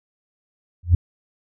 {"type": "tone with exponential growth", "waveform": "sine", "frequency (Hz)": 86.5, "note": "F2", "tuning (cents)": -16, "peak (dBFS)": -5, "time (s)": [0.83, 0.95], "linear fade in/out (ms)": 5, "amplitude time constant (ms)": 25, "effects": ["tanh soft clip ceiling -5 dBFS"]}